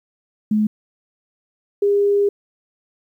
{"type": "tone pair in turn", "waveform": "sine", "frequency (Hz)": [213.2, 404.8], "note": ["G#3", "G#4"], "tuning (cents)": [46, -44], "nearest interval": "major seventh", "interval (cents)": 1110, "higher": "second", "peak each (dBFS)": [-14, -13], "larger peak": "second", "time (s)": [[0.51, 0.67], [1.82, 2.29]], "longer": "second", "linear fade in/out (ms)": 5, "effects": ["9-bit"]}